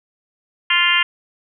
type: harmonic tone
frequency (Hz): 349.2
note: F4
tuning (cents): 0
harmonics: 3 / 4 / 5 / 6 / 7 / 8 / 9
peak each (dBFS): -23 / -24 / -21 / -19 / -24 / -18 / -21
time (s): 0.7-1.03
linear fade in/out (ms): 5
effects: none